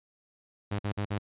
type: tone bursts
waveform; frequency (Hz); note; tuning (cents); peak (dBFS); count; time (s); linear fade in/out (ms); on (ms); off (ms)
sawtooth; 102.5; G#2; -22; -25; 4; 0.71-1.185; 10; 82; 49
effects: resampled to 8000 Hz